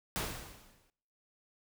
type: noise with exponential decay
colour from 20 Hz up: pink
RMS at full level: -33 dBFS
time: 0.16-0.9 s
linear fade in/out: 0 ms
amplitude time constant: 160 ms
effects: noise-tail reverb RT60 0.9 s tail -26 dB re dry